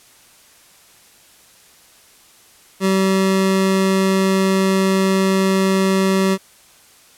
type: tone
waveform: 25% pulse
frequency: 191.5 Hz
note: G3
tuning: 40 cents flat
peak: -10 dBFS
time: 2.8-6.38 s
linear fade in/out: 50 ms
effects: white hiss -49 dBFS RMS until 7.17 s + low-pass 12000 Hz 12 dB/octave